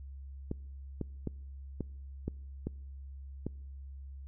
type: clicks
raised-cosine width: 3 ms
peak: -21 dBFS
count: 7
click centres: 0.514 / 1.013 / 1.273 / 1.807 / 2.28 / 2.67 / 3.466 s
effects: noise-tail reverb RT60 0.9 s tail -26 dB re dry + added 68 Hz sine -43 dBFS peak until 4.27 s